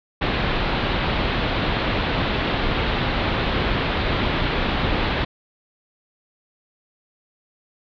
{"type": "low-pass noise", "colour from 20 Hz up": "pink", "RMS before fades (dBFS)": -22, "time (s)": [0.21, 5.25], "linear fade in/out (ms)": 10, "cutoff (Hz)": 4000, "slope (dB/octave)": 48, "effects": []}